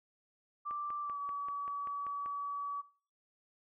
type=tone with pitch glide; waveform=sine; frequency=1174.7 to 1141.3 Hz; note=D6 to D6; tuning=0 to -50 cents; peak=-36 dBFS; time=0.65-2.82 s; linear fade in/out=20 ms; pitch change=-50 cents; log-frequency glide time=1.02-1.19 s
type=click train; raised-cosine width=0.5 ms; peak=-36 dBFS; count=9; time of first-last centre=0.71-2.26 s; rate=5.16 Hz
effects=noise-tail reverb RT60 0.4 s tail -17 dB re dry